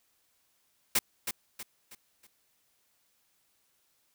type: noise with echo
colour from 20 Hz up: white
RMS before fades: -25 dBFS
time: 0.95-0.99 s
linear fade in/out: 5 ms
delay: 320 ms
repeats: 4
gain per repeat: -8 dB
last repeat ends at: 2.27 s
effects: white hiss -72 dBFS RMS until 4.14 s